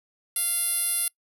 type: tone with band-pass filter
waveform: 10% pulse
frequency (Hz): 694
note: F5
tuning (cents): -11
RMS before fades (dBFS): -26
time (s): 0.36-1.08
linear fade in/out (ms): 2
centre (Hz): 11000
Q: 4.4
effects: noise-tail reverb RT60 0.1 s tail -25 dB re dry